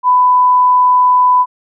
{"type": "tone", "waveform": "sine", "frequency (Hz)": 998, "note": "B5", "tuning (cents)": 18, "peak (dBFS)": -6, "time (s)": [0.03, 1.46], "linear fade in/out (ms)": 50, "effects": []}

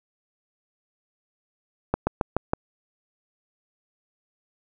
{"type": "slowing click train", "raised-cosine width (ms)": 1, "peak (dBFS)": -7, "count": 5, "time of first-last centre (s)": [1.94, 2.535], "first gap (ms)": 130, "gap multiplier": 1.09, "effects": []}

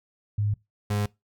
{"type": "tone pair in turn", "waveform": ["sine", "35% pulse"], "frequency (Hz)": [103.83, 103.23], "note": ["G#2", "G#2"], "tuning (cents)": [0, -10], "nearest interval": "unison", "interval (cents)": 10, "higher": "first", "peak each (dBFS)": -22, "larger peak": "neither", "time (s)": [[0.38, 0.54], [0.9, 1.06]], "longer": "neither", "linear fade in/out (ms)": 5, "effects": ["noise-tail reverb RT60 0.2 s tail -22 dB re dry"]}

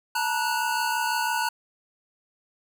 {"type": "tone cluster", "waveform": "square", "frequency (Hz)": [885, 951, 1474], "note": ["A5", "A#5", "F#6"], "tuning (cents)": [10, 34, -7], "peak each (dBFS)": -29, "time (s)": [0.15, 1.49], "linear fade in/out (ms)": 5, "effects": []}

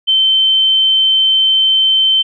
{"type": "tone", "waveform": "sine", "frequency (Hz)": 3093, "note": "G7", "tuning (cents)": -24, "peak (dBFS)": -8, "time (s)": [0.07, 2.23], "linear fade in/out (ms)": 20, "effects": []}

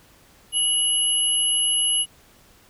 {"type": "tone pair together", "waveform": "sine", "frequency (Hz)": [2923, 11036], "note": ["F#7", "F9"], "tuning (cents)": [-22, -22], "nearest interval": "octave + major seventh", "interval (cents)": 2300, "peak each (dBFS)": -21, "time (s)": [0.52, 2.06], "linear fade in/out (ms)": 50, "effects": ["pink hiss -54 dBFS RMS until 2.69 s"]}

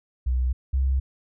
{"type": "tone pair in turn", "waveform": "sine", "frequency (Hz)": [62.9, 66.36], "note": ["B1", "C2"], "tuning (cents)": [32, 25], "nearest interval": "minor second", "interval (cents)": 93, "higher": "second", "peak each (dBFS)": [-20, -19], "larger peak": "second", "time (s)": [[0.26, 0.53], [0.73, 1]], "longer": "neither", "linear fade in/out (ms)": 10, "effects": []}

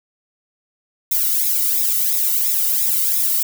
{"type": "noise with flanger", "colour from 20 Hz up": "violet", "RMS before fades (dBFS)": -18, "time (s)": [1.11, 3.43], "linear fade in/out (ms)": 5, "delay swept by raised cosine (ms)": [0.66, 1.22], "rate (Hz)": 2.9, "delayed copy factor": -0.9, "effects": []}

